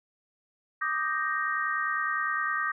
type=chord; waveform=sine; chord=Eb major seventh; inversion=third; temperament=equal; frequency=1174.7 / 1244.5 / 1568 / 1864.7 Hz; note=D6 / Eb6 / G6 / Bb6; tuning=0 / 0 / 0 / 0 cents; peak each=-33 / -32 / -32 / -31 dBFS; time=0.81-2.72 s; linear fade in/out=10 ms; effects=none